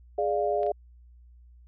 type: chord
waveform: sine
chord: D diminished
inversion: second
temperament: equal with one note detuned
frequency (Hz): 415.3 / 590 / 698.5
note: Ab4 / D5 / F5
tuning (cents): 0 / +8 / 0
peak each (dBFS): -28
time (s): 0.18-0.72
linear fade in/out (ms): 5
type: clicks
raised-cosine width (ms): 0.3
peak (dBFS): -31 / -35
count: 2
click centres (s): 0.632 / 0.665
effects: added 60 Hz sine -50 dBFS peak until 1.67 s